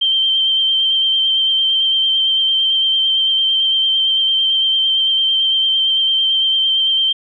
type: tone with vibrato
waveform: sine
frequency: 3136 Hz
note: G7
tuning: in tune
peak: -12 dBFS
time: 0.01-7.13 s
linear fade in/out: 10 ms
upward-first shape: sine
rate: 8.9 Hz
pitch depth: 17 cents each way
effects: none